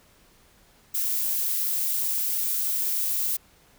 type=noise; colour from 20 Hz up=violet; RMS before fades=-26 dBFS; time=0.94-3.37 s; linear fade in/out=10 ms; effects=pink hiss -58 dBFS RMS until 3.78 s